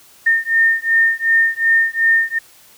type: beating tone pair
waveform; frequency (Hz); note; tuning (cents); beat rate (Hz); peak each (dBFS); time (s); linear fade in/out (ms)
sine; 1819 / 1821.7; A#6 / A#6; -43 / -40; 2.7; -15; 0.26-2.39; 10
effects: white hiss -47 dBFS RMS until 2.77 s